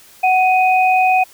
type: tone pair together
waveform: sine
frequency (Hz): 744 / 2499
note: F#5 / D#7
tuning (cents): +9 / +7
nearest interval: octave + major sixth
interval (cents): 2098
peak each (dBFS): -11 / -17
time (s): 0.23-1.24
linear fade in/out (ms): 10
effects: white hiss -45 dBFS RMS until 1.33 s